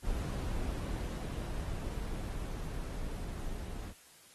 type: noise with level ramp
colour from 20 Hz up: brown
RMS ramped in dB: -35 to -41 dBFS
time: 0.02-3.94 s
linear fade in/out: 50 ms
effects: white hiss -59 dBFS RMS until 4.34 s + AAC 32 kbps